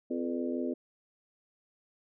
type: harmonic tone with a mistuned harmonic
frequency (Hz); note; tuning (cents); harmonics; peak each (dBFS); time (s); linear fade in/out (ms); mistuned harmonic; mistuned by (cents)
85.3; F2; -40; 3 / 4 / 5 / 6 / 7; -33 / -36 / -39 / -41 / -41; 0.1-0.74; 10; 6; -73
effects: none